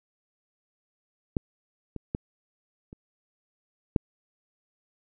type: clicks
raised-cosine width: 3 ms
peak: -12 / -22 / -15 / -30 / -8 dBFS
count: 5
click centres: 1.368 / 1.963 / 2.149 / 2.929 / 3.962 s
effects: none